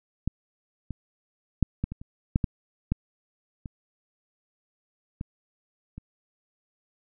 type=clicks; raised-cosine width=5 ms; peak=-13 / -21 / -7 / -14 / -22 / -29 / -8 / -12 / -11 / -24 / -20 / -26 dBFS; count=12; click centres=0.276 / 0.907 / 1.627 / 1.84 / 1.92 / 2.015 / 2.359 / 2.442 / 2.92 / 3.658 / 5.211 / 5.98 s; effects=none